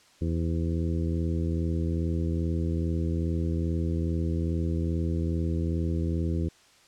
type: harmonic tone with a mistuned harmonic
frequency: 82.41 Hz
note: E2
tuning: in tune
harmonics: 1 / 2 / 3 / 4 / 5 / 6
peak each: -27 / -31 / -35 / -34 / -40 / -43 dBFS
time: 0.21-6.49 s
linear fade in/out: 10 ms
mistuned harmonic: 6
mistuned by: +55 cents
effects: white hiss -58 dBFS RMS until 6.87 s + low-pass 7000 Hz 12 dB/octave